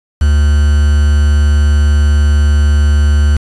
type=tone with quantisation; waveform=triangle; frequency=73.3 Hz; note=D2; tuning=3 cents flat; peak=-4 dBFS; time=0.21-3.37 s; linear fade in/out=5 ms; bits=4; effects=resampled to 22050 Hz